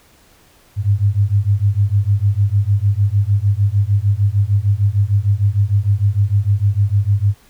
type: beating tone pair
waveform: sine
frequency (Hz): 98 / 104.6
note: G2 / G#2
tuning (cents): 0 / +13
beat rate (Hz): 6.6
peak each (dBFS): -15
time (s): 0.76-7.35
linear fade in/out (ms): 50
effects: pink hiss -51 dBFS RMS until 7.49 s